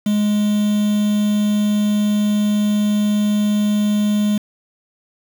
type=tone with quantisation; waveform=triangle; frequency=208.6 Hz; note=G#3; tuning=8 cents sharp; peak=-12 dBFS; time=0.06-4.38 s; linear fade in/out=5 ms; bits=5; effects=none